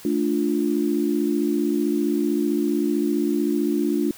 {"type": "chord", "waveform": "sine", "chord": "D minor", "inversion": "second", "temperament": "equal", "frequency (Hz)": [220, 293.7, 349.2], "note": ["A3", "D4", "F4"], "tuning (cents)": [0, 0, 0], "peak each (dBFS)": [-25, -22, -24], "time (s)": [0.05, 4.11], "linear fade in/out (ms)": 2, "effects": ["white hiss -44 dBFS RMS until 4.17 s"]}